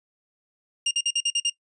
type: tone bursts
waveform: sawtooth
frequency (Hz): 2814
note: F7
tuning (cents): +12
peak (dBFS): -17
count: 7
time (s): 0.86-1.499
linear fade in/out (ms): 5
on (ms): 51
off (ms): 47
effects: noise-tail reverb RT60 0.1 s tail -20 dB re dry + resampled to 22050 Hz